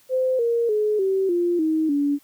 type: tone with pitch steps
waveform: sine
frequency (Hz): 516 / 467.7 / 424 / 384.3 / 348.4 / 315.8 / 286.3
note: C5 / A#4 / G#4 / G4 / F4 / D#4 / D4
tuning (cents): -24 / +6 / +36 / -34 / -4 / +26 / -44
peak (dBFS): -18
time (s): 0.09-2.19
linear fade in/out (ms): 50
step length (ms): 300
effects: white hiss -57 dBFS RMS until 2.23 s